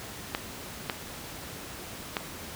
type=clicks; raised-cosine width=0.3 ms; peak=-11 dBFS; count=3; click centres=0.349 / 0.898 / 2.168 s; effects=pink hiss -41 dBFS RMS until 2.55 s + high-pass 60 Hz 12 dB/octave